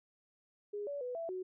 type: tone with pitch steps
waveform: sine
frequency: 412.3 / 571 / 495.7 / 665 / 370.3 Hz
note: G#4 / D5 / B4 / E5 / F#4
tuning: -13 / -49 / +6 / +15 / +1 cents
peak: -37 dBFS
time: 0.73-1.43 s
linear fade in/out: 10 ms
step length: 140 ms
effects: none